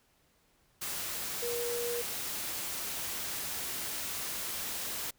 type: tone in noise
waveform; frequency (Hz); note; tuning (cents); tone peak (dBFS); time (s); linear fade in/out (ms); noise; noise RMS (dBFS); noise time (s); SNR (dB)
sine; 477; A#4; +40; -33; 1.42-2.02; 10; white; -37; 0.81-5.11; +1
effects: pink hiss -69 dBFS RMS until 5.18 s